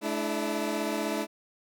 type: chord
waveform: 20% pulse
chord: A suspended fourth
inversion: none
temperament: equal with one note detuned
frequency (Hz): 214.4 / 293.7 / 329.6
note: A3 / D4 / E4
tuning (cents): -45 / 0 / 0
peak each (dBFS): -28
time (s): 0.01-1.27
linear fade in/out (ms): 50
effects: none